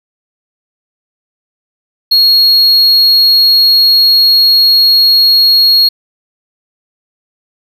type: tone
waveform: triangle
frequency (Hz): 4300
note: C8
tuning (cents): +47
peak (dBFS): -3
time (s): 2.11-5.89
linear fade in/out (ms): 10
effects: none